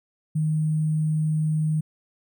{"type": "tone with sample-and-hold", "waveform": "sine", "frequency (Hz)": 155.56, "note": "D#3", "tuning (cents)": 0, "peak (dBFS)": -20, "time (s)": [0.35, 1.81], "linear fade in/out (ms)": 10, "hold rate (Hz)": 8820, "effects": []}